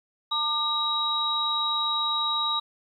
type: tone cluster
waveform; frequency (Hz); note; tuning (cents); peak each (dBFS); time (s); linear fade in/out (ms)
sine; 903 / 1200 / 3833; A5 / D6 / A#7; +45 / +37 / +47; -33 / -29 / -25; 0.31-2.6; 10
effects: 10-bit